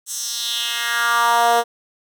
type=tone with high-pass filter sweep; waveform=10% pulse; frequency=235.2 Hz; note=A#3; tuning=16 cents sharp; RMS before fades=-19 dBFS; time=0.06-1.64 s; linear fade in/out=50 ms; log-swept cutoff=7600 to 530 Hz; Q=2.6; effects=none